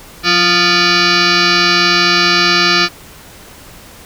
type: tone with frequency modulation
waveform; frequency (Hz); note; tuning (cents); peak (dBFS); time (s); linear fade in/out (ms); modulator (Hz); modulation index
sine; 1396.9; F6; 0; -8; 0.23-2.89; 50; 525; 7.1
effects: pink hiss -37 dBFS RMS until 4.05 s